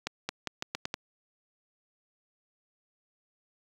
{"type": "accelerating click train", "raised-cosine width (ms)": 0.2, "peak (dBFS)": -14, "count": 7, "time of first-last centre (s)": [0.07, 0.941], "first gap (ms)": 220, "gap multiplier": 0.83, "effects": ["high-pass 80 Hz 12 dB/octave", "8-bit"]}